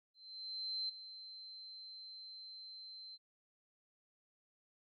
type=tone with ADSR envelope; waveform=sine; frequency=4100 Hz; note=C8; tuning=36 cents flat; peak=-36 dBFS; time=0.14-3.18 s; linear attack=750 ms; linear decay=9 ms; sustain=-13 dB; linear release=38 ms; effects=none